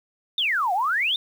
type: exponential two-way sweep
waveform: sine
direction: down then up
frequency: 3729 to 698.5 to 3729 Hz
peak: -20 dBFS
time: 0.38-1.16 s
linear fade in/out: 2 ms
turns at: 0.73 s
effects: 8-bit